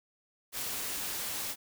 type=noise with amplitude modulation; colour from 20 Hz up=white; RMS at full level=-35 dBFS; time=0.52-1.56 s; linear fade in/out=50 ms; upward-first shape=sine; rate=294 Hz; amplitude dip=25%; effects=none